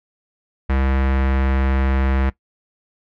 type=tone with low-pass filter; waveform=square; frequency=66.6 Hz; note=C2; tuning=31 cents sharp; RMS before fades=-18 dBFS; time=0.69-2.3 s; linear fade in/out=10 ms; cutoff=2000 Hz; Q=1.6; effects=noise-tail reverb RT60 0.1 s tail -18 dB re dry